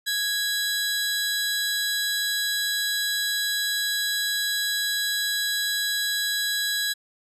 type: tone pair together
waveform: sawtooth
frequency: 1661.2 / 3951 Hz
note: G#6 / B7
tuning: 0 / 0 cents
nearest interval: octave + minor third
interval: 1500 cents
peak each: -23 dBFS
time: 0.06-6.94 s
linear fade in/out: 20 ms
effects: resampled to 32000 Hz